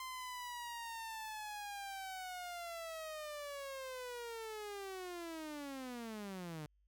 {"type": "linear sweep", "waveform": "sawtooth", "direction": "down", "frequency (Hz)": [1042, 147.1], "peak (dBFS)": -40, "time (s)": [0, 6.66], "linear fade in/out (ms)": 2, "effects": ["added 50 Hz sine -70 dBFS peak until 6.87 s"]}